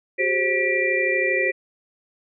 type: tone cluster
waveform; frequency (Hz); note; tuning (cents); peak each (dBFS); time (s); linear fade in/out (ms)
sine; 371.9 / 404.5 / 529 / 1949 / 2370; F#4 / G#4 / C5 / B6 / D7; +9 / -46 / +19 / -23 / +15; -26 / -29 / -25 / -23 / -24; 0.18-1.52; 20
effects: none